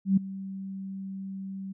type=tone with ADSR envelope; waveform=sine; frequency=193.1 Hz; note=G3; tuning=26 cents flat; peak=-16 dBFS; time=0.05-1.73 s; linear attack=120 ms; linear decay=8 ms; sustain=-18 dB; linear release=15 ms; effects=none